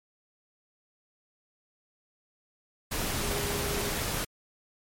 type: tone in noise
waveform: sine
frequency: 407.5 Hz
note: G#4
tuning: 33 cents flat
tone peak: -35 dBFS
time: 3.22-3.91 s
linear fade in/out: 10 ms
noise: pink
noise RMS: -31 dBFS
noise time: 2.91-4.25 s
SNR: -7 dB
effects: MP3 64 kbps